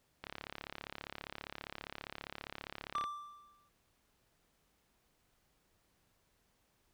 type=click train; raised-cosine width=0.3 ms; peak=-26 dBFS; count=99; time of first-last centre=0.24-3.04 s; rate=35 Hz
type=tone with exponential decay; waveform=triangle; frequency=1176 Hz; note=D6; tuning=2 cents sharp; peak=-30 dBFS; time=2.95-3.69 s; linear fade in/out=1 ms; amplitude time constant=160 ms
effects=pink hiss -75 dBFS RMS until 6.93 s